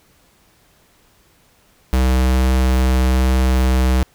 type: tone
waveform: square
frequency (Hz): 64.2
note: C2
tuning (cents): -32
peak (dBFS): -13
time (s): 1.93-4.03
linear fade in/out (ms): 0
effects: pink hiss -55 dBFS RMS until 4.14 s